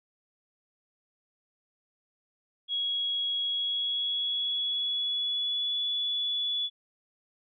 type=tone with pitch glide; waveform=sine; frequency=3322 to 3425 Hz; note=G#7 to A7; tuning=0 to -47 cents; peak=-27 dBFS; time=2.68-6.7 s; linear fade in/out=50 ms; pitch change=+53 cents; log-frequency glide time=3.43-5.79 s; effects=none